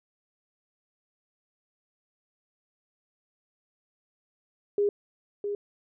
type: tone with echo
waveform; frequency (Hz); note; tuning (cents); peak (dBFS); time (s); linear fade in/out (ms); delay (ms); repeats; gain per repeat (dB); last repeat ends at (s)
sine; 408.3; G#4; -29; -21; 4.78-4.89; 2; 660; 1; -7; 5.55
effects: none